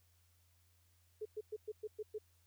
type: tone bursts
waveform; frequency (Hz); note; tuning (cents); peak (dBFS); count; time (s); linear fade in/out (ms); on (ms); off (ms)
sine; 427.8; A4; -49; -39; 7; 1.21-2.185; 10; 45; 110
effects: added 86 Hz sine -70 dBFS peak until 2.46 s + white hiss -75 dBFS RMS until 2.46 s